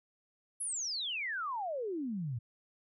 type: exponential sweep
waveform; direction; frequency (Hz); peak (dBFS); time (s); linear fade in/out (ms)
sine; down; 11130 to 110; -34; 0.6-2.39; 10
effects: none